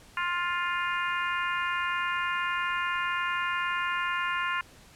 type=harmonic tone; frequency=351.2 Hz; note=F4; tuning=10 cents sharp; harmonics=3 / 4 / 5 / 6 / 7 / 8; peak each=-31 / -32 / -34 / -38 / -38 / -39 dBFS; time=0.17-4.61 s; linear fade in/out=2 ms; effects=pink hiss -54 dBFS RMS until 4.95 s + low-pass 11000 Hz 12 dB/octave